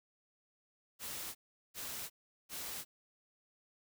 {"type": "noise bursts", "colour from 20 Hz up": "white", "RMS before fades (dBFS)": -43, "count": 3, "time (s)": [0.99, 2.85], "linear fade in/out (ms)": 50, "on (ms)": 360, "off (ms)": 390, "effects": []}